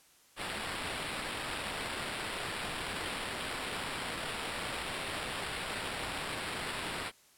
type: noise with sample-and-hold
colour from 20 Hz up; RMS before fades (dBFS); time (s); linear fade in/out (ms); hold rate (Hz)
blue; -38; 0.36-7.12; 50; 6300
effects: white hiss -63 dBFS RMS until 7.37 s + low-pass 12000 Hz 12 dB/octave